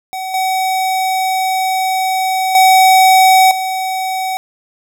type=tone with level steps; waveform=square; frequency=755 Hz; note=F#5; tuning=35 cents sharp; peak=-21 / -14 / -6 / -17 dBFS; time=0.13-4.37 s; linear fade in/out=0 ms; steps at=0.34 / 2.55 / 3.51 s; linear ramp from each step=2 ms; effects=none